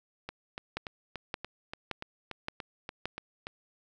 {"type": "two click trains", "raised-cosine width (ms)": 0.3, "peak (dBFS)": [-22, -17], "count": [12, 5], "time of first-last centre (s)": [[0.29, 3.469], [0.77, 3.056]], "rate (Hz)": [3.46, 1.75], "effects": []}